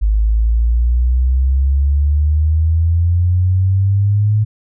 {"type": "exponential sweep", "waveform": "sine", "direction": "up", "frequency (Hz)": [51.6, 107.9], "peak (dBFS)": -10, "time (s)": [0.01, 4.45], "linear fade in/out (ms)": 20, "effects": []}